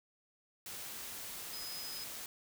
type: tone in noise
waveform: sine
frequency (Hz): 5040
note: D#8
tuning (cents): +21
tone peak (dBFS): -44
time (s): 1.53-2.04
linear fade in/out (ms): 2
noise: white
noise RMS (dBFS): -45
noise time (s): 0.66-2.26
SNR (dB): -2
effects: none